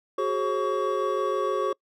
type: tone cluster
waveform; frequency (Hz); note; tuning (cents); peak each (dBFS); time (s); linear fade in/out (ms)
triangle; 373.3 / 419.7 / 538 / 1125; F#4 / G#4 / C5 / C#6; +15 / +18 / +48 / +25; -27; 0.18-1.73; 5
effects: noise-tail reverb RT60 0.1 s tail -26 dB re dry